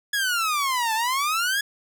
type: exponential two-way sweep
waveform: sawtooth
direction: down then up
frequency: 1695 to 866 to 1695 Hz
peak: -18 dBFS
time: 0.13-1.61 s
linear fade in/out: 5 ms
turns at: 0.94 s
effects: none